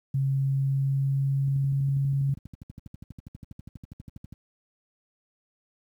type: tone with pitch glide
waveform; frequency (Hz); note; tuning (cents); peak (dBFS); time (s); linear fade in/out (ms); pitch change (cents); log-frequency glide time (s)
sine; 135.9 to 138.12; C#3 to C#3; -34 to -6; -22; 0.14-2.34; 5; +28; 0.25-1.96
type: click train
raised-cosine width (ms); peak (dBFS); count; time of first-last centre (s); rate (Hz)
5; -28; 36; 1.48-4.326; 12.3
effects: high-pass 60 Hz 12 dB/octave + 10-bit